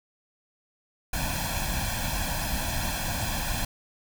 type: noise with comb filter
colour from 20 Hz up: pink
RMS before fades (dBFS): -29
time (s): 1.13-3.65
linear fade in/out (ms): 5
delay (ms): 1.2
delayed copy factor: +0.9
effects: none